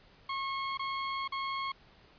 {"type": "tone with dropouts", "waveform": "sawtooth", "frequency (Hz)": 1087, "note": "C#6", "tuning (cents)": -34, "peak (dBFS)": -29, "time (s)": [0.29, 1.72], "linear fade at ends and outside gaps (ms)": 5, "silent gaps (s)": [[0.774, 0.793], [1.278, 1.321]], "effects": ["pink hiss -60 dBFS RMS until 2.18 s", "resampled to 11025 Hz"]}